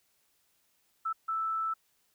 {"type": "tone bursts at uneven times", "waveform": "sine", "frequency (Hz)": 1318.5, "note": "E6", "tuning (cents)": 0, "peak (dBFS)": -29, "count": 2, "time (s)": [[1.05, 1.13], [1.28, 1.74]], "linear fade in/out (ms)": 10, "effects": ["white hiss -72 dBFS RMS until 2.14 s"]}